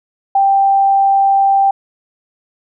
sine tone, 786 Hz, G5, 4 cents sharp, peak -8 dBFS, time 0.35-1.71 s, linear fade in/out 5 ms, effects none

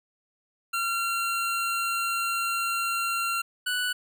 25% pulse tone pair in turn, 1372 / 1481.9 Hz, F6 / F#6, -31 / +2 cents, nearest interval minor second, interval 133 cents, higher second, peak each -22 dBFS, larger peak neither, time 0.73-3.42 / 3.66-3.93 s, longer first, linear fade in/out 10 ms, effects none

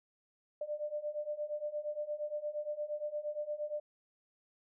sine beating tone pair, 592 / 600.6 Hz, D5 / D5, +14 / +39 cents, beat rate 8.6 Hz, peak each -40 / -38 dBFS, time 0.61-3.8 s, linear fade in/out 5 ms, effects none

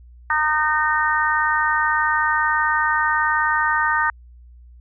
harmonic tone, 306.5 Hz, D#4, 26 cents flat, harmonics 3 / 4 / 5 / 6, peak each -22 / -22 / -22 / -22 dBFS, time 0.3-4.1 s, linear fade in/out 2 ms, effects added 60 Hz sine -42 dBFS peak until 4.8 s

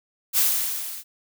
blue noise with level ramp, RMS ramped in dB -17 to -37 dBFS, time 0.33-1.04 s, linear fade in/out 50 ms, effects none

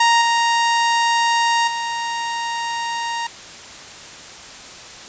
sawtooth tone with level steps, 932.3 Hz, A#5, in tune, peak -8 / -11 / -18 dBFS, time 0-3.27 s, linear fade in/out 5 ms, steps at 0.21 / 1.67 s, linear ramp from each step 10 ms, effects white hiss -37 dBFS RMS until 5.08 s + resampled to 16000 Hz

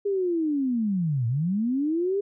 sine linear two-way sweep, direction down then up, 410.3 to 111.3 to 410.3 Hz, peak -22 dBFS, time 0.05-2.21 s, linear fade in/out 10 ms, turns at 1.27 s, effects none

